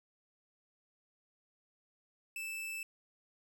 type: tone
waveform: 45% pulse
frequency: 2637 Hz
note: E7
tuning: in tune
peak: -39 dBFS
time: 2.36-2.83 s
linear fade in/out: 2 ms
effects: none